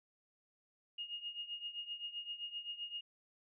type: tone with tremolo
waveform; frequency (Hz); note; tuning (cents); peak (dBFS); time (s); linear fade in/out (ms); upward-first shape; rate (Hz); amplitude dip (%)
sine; 2854; F7; +37; -38; 0.98-3.01; 5; triangle; 7.7; 85
effects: none